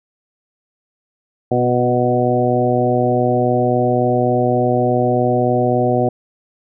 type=harmonic tone with a mistuned harmonic; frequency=123.47 Hz; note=B2; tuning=in tune; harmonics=1 / 2 / 3 / 4 / 5 / 6; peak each=-20 / -20 / -20 / -20 / -20 / -20 dBFS; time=1.51-6.09 s; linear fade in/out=5 ms; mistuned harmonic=3; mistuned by=-19 cents; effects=none